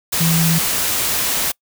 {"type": "tone in noise", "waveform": "sine", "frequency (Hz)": 164.81, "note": "E3", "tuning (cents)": 0, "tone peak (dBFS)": -14, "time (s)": [0.2, 0.59], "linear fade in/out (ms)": 10, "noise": "white", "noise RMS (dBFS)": -19, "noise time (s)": [0.12, 1.52], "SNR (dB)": 2, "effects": ["noise-tail reverb RT60 0.1 s tail -25 dB re dry"]}